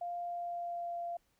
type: tone with pitch glide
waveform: sine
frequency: 698.5 to 690.1 Hz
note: F5 to F5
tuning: 0 to -21 cents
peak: -36 dBFS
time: 0.01-1.17 s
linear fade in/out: 5 ms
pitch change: -21 cents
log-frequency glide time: 0.2-0.99 s
effects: pink hiss -75 dBFS RMS until 1.39 s